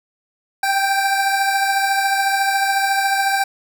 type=beating tone pair; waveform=25% pulse; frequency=783 / 797 Hz; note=G5 / G5; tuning=-2 / +28 cents; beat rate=14 Hz; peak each=-13 / -20 dBFS; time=0.63-3.44 s; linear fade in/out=5 ms; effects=none